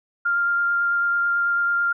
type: tone with vibrato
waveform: sine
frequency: 1396.9 Hz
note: F6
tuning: in tune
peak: -18 dBFS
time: 0.25-1.93 s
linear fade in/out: 10 ms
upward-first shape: sine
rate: 9.1 Hz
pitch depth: 9 cents each way
effects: none